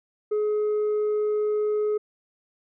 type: tone with tanh clipping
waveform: triangle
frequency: 422.4 Hz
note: G#4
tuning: 29 cents sharp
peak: -22 dBFS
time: 0.31-1.98 s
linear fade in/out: 10 ms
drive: 7 dB
effects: none